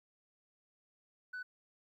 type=tone; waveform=sine; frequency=1495 Hz; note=F#6; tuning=17 cents sharp; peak=-38 dBFS; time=1.33-1.43 s; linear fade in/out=10 ms; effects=tanh soft clip ceiling -39 dBFS + 13-bit